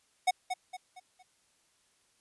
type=tone with echo; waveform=square; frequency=738 Hz; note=F#5; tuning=5 cents flat; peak=-23 dBFS; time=0.27-0.31 s; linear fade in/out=10 ms; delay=230 ms; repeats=4; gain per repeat=-8 dB; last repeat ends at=1.23 s; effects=white hiss -70 dBFS RMS until 2.2 s + resampled to 24000 Hz